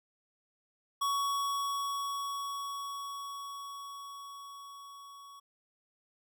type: tone with level ramp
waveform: square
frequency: 1120 Hz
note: C#6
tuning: 18 cents sharp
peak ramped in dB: -29 to -50 dBFS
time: 1.01-5.4 s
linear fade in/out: 10 ms
effects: none